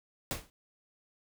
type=noise with exponential decay; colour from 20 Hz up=pink; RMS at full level=-30 dBFS; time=0.31-0.5 s; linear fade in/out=0 ms; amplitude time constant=41 ms; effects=none